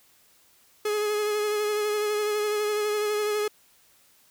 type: tone with vibrato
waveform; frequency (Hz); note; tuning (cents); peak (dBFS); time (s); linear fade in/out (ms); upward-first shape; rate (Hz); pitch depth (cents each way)
45% pulse; 420.2; G#4; +20; -24; 0.85-3.48; 5; triangle; 12; 27
effects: white hiss -60 dBFS RMS until 4.3 s